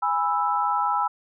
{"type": "chord", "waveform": "sine", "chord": "E major", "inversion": "first", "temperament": "just", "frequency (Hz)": [824.1, 988.9, 1318.5], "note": ["G#5", "B5", "E6"], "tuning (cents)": [-14, 2, 0], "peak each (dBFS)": -25, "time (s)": [0.02, 1.08], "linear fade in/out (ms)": 10, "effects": []}